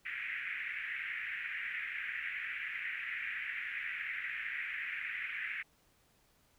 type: band-pass noise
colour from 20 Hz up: pink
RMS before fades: -40 dBFS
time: 0.05-5.63 s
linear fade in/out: 10 ms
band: 1700 to 2400 Hz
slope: 48 dB/octave
effects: pink hiss -70 dBFS RMS until 6.58 s